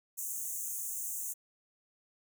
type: high-pass noise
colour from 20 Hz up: pink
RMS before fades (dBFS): -38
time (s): 0.17-1.34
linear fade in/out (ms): 20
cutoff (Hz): 6300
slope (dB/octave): 96
effects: none